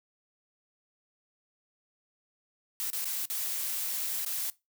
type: noise with dropouts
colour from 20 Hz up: blue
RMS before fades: -33 dBFS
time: 2.8-4.5 s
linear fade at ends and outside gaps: 0 ms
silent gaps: 2.902-2.931 / 3.045-3.055 / 3.255-3.3 / 4.248-4.263 s
effects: noise-tail reverb RT60 0.2 s tail -19 dB re dry